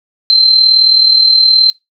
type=tone with amplitude modulation; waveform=sine; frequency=4113 Hz; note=C8; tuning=30 cents flat; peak=-3 dBFS; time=0.3-1.7 s; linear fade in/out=0 ms; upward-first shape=sine; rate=39 Hz; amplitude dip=55%; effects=noise-tail reverb RT60 0.2 s tail -23 dB re dry